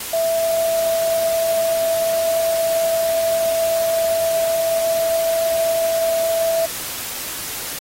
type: tone in noise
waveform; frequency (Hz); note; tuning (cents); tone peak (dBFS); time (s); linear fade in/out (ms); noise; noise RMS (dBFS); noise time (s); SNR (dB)
sine; 659.3; E5; 0; -16; 0.13-6.66; 5; white; -28; 0-7.79; +9
effects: AAC 48 kbps